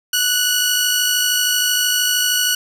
15% pulse tone pair together, 1480 / 2907 Hz, F#6 / F#7, 0 / -31 cents, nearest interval octave, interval 1169 cents, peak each -11 dBFS, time 0.13-2.55 s, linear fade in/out 5 ms, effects none

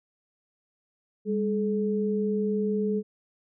sine tone pair together, 201.9 / 427.8 Hz, G#3 / A4, -49 / -49 cents, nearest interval octave + minor second, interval 1300 cents, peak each -26 / -27 dBFS, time 1.25-3.03 s, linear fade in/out 50 ms, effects none

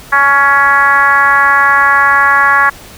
sine tone with frequency modulation, 1397 Hz, F6, in tune, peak -5 dBFS, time 0.12-2.7 s, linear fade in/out 10 ms, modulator 278 Hz, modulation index 1.7, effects pink hiss -34 dBFS RMS until 2.97 s

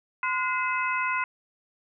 harmonic tone with a mistuned harmonic, 514 Hz, C5, 31 cents flat, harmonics 2 / 3 / 4 / 5, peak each -28 / -30 / -31 / -32 dBFS, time 0.23-1.24 s, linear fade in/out 2 ms, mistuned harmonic 3, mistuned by -110 cents, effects none

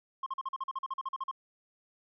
sine tone bursts, 1068 Hz, C6, 35 cents sharp, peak -29 dBFS, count 15, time 0.23-1.313 s, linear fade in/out 5 ms, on 33 ms, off 42 ms, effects tanh soft clip ceiling -31 dBFS

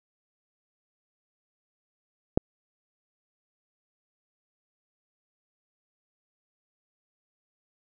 click, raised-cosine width 2 ms, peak -6 dBFS, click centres 2.375 s, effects none

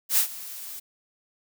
blue noise with ADSR envelope, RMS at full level -19 dBFS, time 0.09-0.8 s, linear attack 85 ms, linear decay 96 ms, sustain -19 dB, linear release 12 ms, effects none

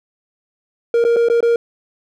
triangle tone with dropouts, 468.3 Hz, A#4, 8 cents sharp, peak -9 dBFS, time 0.94-1.56 s, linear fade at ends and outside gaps 2 ms, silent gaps 1.041-1.049 / 1.162-1.166 / 1.286-1.299 / 1.406-1.427 s, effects none

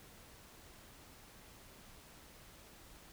silence, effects pink hiss -58 dBFS RMS until 3.12 s

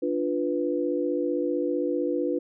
sine chord, B diminished, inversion first, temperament equal, 293.7 / 349.2 / 493.9 Hz, D4 / F4 / B4, 0 / 0 / 0 cents, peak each -28 dBFS, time 0.02-2.39 s, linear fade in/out 10 ms, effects none

